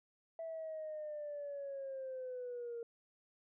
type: linear sweep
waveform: sine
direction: down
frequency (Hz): 659.3 to 463.8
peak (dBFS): -40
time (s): 0.39-2.83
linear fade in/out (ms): 2
effects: tanh soft clip ceiling -37 dBFS